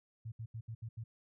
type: tone bursts at uneven times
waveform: sine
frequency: 113.1 Hz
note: A2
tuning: 48 cents sharp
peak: -40 dBFS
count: 6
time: 0.25-0.32 / 0.39-0.46 / 0.54-0.61 / 0.68-0.75 / 0.82-0.89 / 0.97-1.04 s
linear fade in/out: 10 ms
effects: none